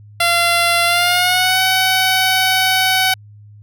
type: tone with pitch glide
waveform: 10% pulse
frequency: 687 to 753.5 Hz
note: F5 to F#5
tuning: -29 to +31 cents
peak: -4 dBFS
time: 0.2-3.14 s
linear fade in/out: 5 ms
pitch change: +160 cents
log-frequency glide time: 0.85-1.6 s
effects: added 104 Hz sine -38 dBFS peak until 3.62 s